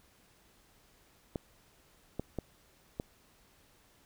clicks, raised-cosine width 2 ms, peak -21 dBFS, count 4, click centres 1.358 / 2.196 / 2.387 / 2.999 s, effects pink hiss -65 dBFS RMS until 4.05 s

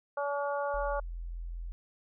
harmonic tone, 285 Hz, C#4, 48 cents sharp, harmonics 2 / 3 / 4 / 5, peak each -32 / -36 / -38 / -40 dBFS, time 0.17-1 s, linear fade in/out 5 ms
sine tone, 42.46 Hz, F1, 48 cents flat, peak -36 dBFS, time 0.74-1.72 s, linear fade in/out 0 ms
effects none

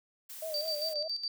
blue noise, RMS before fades -45 dBFS, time 0.29-0.94 s, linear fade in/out 10 ms
sine tone with vibrato, 616 Hz, D#5, 17 cents flat, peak -35 dBFS, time 0.42-1.08 s, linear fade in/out 5 ms, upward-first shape sine, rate 4.9 Hz, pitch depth 83 cents each way
sine tone with tremolo, 4650 Hz, D8, 18 cents flat, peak -31 dBFS, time 0.54-1.28 s, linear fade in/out 2 ms, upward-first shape square, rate 7.2 Hz, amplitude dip 65%
effects none

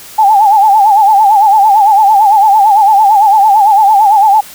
sine tone with vibrato, 830.6 Hz, G#5, in tune, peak -3 dBFS, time 0.18-4.41 s, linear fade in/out 10 ms, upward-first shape sine, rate 8.9 Hz, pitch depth 110 cents each way, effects white hiss -32 dBFS RMS until 4.54 s

